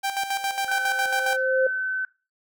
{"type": "tone with tremolo", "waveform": "sawtooth", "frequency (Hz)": 786, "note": "G5", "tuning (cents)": 4, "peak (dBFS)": -19, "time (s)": [0.03, 1.37], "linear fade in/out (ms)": 20, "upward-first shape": "square", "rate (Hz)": 7.3, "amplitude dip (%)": 60}
{"type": "tone with exponential growth", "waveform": "sine", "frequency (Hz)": 523.3, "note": "C5", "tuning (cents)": 0, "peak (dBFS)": -17, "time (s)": [0.33, 1.67], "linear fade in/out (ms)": 5, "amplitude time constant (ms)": 290}
{"type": "tone", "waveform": "sine", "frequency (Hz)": 1523, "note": "F#6", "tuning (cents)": 50, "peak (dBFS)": -24, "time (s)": [0.68, 2.05], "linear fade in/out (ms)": 2}
{"effects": ["noise-tail reverb RT60 0.3 s tail -20 dB re dry"]}